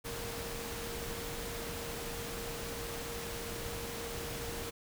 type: tone in noise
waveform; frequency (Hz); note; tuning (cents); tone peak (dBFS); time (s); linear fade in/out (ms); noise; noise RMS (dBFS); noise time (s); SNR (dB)
sine; 466.2; A#4; 0; -44; 0.04-4.71; 20; pink; -41; 0.04-4.71; -6
effects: none